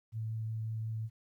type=tone with vibrato; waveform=sine; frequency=111 Hz; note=A2; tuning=16 cents sharp; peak=-34 dBFS; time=0.12-1.1 s; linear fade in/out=50 ms; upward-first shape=triangle; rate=5.5 Hz; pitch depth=10 cents each way; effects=12-bit

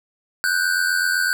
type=tone pair together; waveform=square; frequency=1478 / 1565.9 Hz; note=F#6 / G6; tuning=-2 / -2 cents; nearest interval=minor second; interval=100 cents; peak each=-21 / -22 dBFS; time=0.44-1.33 s; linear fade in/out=0 ms; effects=none

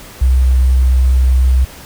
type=tone with sample-and-hold; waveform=sine; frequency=64.1 Hz; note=C2; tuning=35 cents flat; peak=-7 dBFS; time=0.21-1.65 s; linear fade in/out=10 ms; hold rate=8820 Hz; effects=pink hiss -35 dBFS RMS until 1.85 s

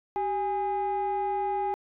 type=tone pair together; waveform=sine; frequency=386.3 / 822 Hz; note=G4 / G#5; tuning=-25 / -18 cents; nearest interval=octave + minor second; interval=1307 cents; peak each=-29 / -25 dBFS; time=0.16-1.74 s; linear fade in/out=0 ms; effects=tanh soft clip ceiling -23 dBFS

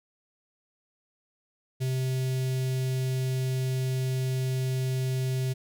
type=tone with notch filter; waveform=square; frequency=130 Hz; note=C3; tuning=11 cents flat; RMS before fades=-28 dBFS; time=1.8-5.54 s; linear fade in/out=20 ms; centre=1100 Hz; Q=0.51; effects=none

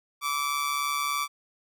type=tone with amplitude modulation; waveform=sawtooth; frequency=1158 Hz; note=D6; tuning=25 cents flat; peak=-20 dBFS; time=0.21-1.28 s; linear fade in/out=50 ms; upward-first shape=sine; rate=143 Hz; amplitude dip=55%; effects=none

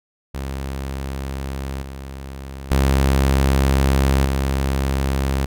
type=tone with level steps; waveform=sawtooth; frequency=67.5 Hz; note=C#2; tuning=45 cents flat; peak=-21 / -27 / -10 / -14 dBFS; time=0.34-5.46 s; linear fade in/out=10 ms; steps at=1.82 / 2.71 / 4.25 s; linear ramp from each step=2 ms; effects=none

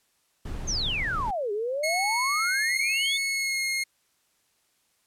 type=noise; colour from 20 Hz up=brown; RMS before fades=-33 dBFS; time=0.45-1.31 s; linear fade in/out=5 ms
type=exponential two-way sweep; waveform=sine; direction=down then up; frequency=6600 to 398.7 to 3658 Hz; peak=-26 dBFS; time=0.67-3.18 s; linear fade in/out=20 ms; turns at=1.52 s
type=tone with vibrato; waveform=sawtooth; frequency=2168 Hz; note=C#7; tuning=39 cents flat; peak=-22 dBFS; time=1.83-3.84 s; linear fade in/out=10 ms; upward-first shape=sine; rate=0.92 Hz; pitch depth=20 cents each way
effects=white hiss -69 dBFS RMS until 5.06 s + low-pass 12000 Hz 12 dB/octave

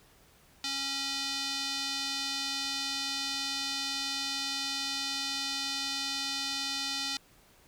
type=tone with band-pass filter; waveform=square; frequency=274.7 Hz; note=C#4; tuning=16 cents flat; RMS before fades=-34 dBFS; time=0.64-7.17 s; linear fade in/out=2 ms; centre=4400 Hz; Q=2.2; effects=pink hiss -61 dBFS RMS until 7.67 s

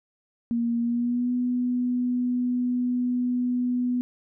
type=tone with pitch glide; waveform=sine; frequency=234.7 to 247.2 Hz; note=A#3 to B3; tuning=+12 to +2 cents; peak=-22 dBFS; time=0.51-4.01 s; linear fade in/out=0 ms; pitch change=+90 cents; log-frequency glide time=0.8-1.32 s; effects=none

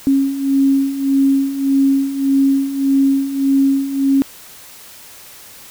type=beating tone pair; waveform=sine; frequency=272 / 273.7 Hz; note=C#4 / C#4; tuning=-33 / -22 cents; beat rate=1.7 Hz; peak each=-18 / -13 dBFS; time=0.07-4.22 s; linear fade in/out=0 ms; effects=white hiss -39 dBFS RMS until 5.7 s

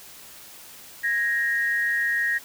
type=tone pair together; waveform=sine; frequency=1649.8 / 1876 Hz; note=G#6 / A#6; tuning=-12 / +11 cents; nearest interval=major second; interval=223 cents; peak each=-27 / -22 dBFS; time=1.03-2.39 s; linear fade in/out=20 ms; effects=white hiss -45 dBFS RMS until 2.44 s

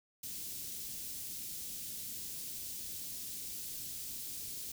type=band-stop noise; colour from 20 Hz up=white; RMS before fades=-43 dBFS; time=0.23-4.72 s; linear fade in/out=5 ms; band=280 to 4200 Hz; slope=12 dB/octave; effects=none

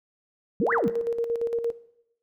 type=exponential two-way sweep; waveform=sine; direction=up then down; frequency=164.5 to 2036 to 164.5 Hz; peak=-22 dBFS; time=0.6-0.88 s; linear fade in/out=0 ms; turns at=0.73 s
type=tone with tremolo; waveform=sine; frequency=466.2 Hz; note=A#4; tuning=in tune; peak=-22 dBFS; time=0.61-1.72 s; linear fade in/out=10 ms; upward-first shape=square; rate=8.7 Hz; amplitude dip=55%
effects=noise-tail reverb RT60 0.8 s tail -18 dB re dry

